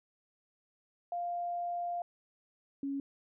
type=tone pair in turn; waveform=sine; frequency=698.5 / 277.2 Hz; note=F5 / C#4; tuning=0 / 0 cents; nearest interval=octave + major third; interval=1600 cents; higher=first; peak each=-33 / -33 dBFS; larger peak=neither; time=1.12-2.02 / 2.83-3 s; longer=first; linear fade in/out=2 ms; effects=none